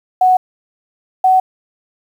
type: tone pair in turn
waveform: sine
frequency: 740 / 749.9 Hz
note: F#5 / F#5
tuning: 0 / +23 cents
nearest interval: unison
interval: 23 cents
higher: second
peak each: -7 dBFS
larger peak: neither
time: 0.21-0.37 / 1.24-1.4 s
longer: neither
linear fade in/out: 5 ms
effects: 7-bit